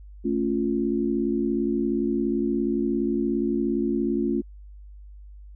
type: chord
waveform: sine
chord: A augmented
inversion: none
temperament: equal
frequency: 220 / 277.2 / 349.2 Hz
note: A3 / C#4 / E#4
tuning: 0 / 0 / 0 cents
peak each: -26 dBFS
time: 0.24-4.42 s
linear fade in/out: 20 ms
effects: added 50 Hz sine -41 dBFS peak until 5.55 s